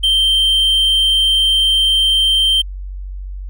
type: tone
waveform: triangle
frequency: 3136 Hz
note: G7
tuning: in tune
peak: -9 dBFS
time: 0.03-2.62 s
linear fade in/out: 10 ms
effects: added 47 Hz sine -24 dBFS peak until 3.49 s